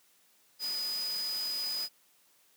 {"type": "tone in noise", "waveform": "sine", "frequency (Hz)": 4974, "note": "D#8", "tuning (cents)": -1, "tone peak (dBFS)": -32, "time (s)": [0.59, 1.89], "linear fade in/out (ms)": 50, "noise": "white", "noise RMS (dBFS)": -43, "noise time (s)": [0.59, 1.89], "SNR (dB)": 8, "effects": ["white hiss -66 dBFS RMS until 2.56 s", "high-pass 150 Hz 12 dB/octave"]}